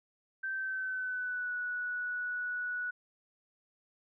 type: tone with pitch glide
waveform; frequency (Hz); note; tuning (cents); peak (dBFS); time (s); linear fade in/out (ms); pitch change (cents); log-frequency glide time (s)
sine; 1554 to 1471.9; G6 to F#6; -16 to -9; -33; 0.43-2.91; 10; -93; 0.55-1.53
effects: none